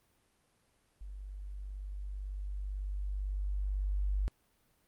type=tone with level ramp; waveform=sine; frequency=49 Hz; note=G1; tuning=in tune; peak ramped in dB=-42 to -28 dBFS; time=1.01-4.28 s; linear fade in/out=0 ms; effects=pink hiss -72 dBFS RMS until 4.87 s + Opus 32 kbps